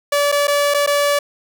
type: tone with dropouts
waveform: sawtooth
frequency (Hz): 576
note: D5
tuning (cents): -34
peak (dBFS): -10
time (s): 0.12-1.19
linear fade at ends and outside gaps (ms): 5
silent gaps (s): 0.318-0.323 / 0.472-0.479 / 0.74-0.744 / 0.864-0.873
effects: none